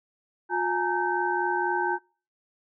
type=tone cluster; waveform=sine; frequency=357 / 838 / 922 / 1544 Hz; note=F4 / G#5 / A#5 / G6; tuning=+38 / +15 / -19 / -27 cents; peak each=-29 dBFS; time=0.49-1.99 s; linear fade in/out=50 ms; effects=noise-tail reverb RT60 0.4 s tail -26 dB re dry